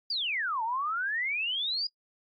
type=exponential two-way sweep; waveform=sine; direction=down then up; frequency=4938 to 870 to 4938 Hz; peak=-28 dBFS; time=0.1-1.87 s; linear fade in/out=5 ms; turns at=0.63 s; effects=noise-tail reverb RT60 0.1 s tail -24 dB re dry + AAC 32 kbps